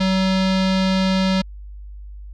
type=tone with low-pass filter; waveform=square; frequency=189.2 Hz; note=F#3; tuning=39 cents sharp; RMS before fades=-18 dBFS; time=0-1.42 s; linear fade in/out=10 ms; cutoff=4300 Hz; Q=2.5; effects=added 50 Hz sine -33 dBFS peak until 2.33 s